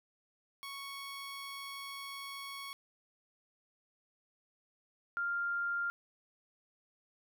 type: tone pair in turn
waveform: 15% pulse / sine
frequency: 1108.7 / 1396.9 Hz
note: C#6 / F6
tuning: 0 / 0 cents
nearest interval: major third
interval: 400 cents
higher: second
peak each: -36 / -32 dBFS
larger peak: second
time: 0.63-2.73 / 5.17-5.9 s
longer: first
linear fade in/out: 0 ms
effects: none